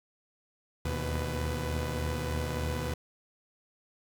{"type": "tone cluster", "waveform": "sawtooth", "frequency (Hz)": [77, 80.3, 122.9, 498.3], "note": ["D#2", "E2", "B2", "B4"], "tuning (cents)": [-17, -45, -8, 15], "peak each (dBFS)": [-29, -36, -33, -34], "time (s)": [0.85, 2.94], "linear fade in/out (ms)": 5, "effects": []}